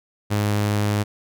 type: tone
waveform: sawtooth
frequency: 103.83 Hz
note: G#2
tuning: in tune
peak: -15 dBFS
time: 0.3-1.04 s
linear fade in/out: 20 ms
effects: none